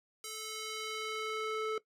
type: tone with band-pass filter sweep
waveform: square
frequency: 435.9 Hz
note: A4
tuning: 16 cents flat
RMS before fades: -38 dBFS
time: 0.24-1.78 s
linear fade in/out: 2 ms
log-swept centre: 7900 to 1000 Hz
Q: 0.72
effects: noise-tail reverb RT60 0.1 s tail -18 dB re dry